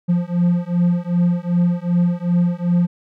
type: beating tone pair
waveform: triangle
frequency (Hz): 173.7 / 176.3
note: F3 / F3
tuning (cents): -9 / +17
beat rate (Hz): 2.6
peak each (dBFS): -16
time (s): 0.08-2.87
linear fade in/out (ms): 20
effects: none